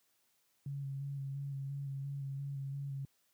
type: tone with vibrato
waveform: sine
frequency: 138.59 Hz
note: C#3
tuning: in tune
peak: -37 dBFS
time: 0.66-3.05 s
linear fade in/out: 2 ms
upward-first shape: square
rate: 2.9 Hz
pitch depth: 20 cents each way
effects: white hiss -75 dBFS RMS until 3.33 s + high-pass 80 Hz 12 dB/octave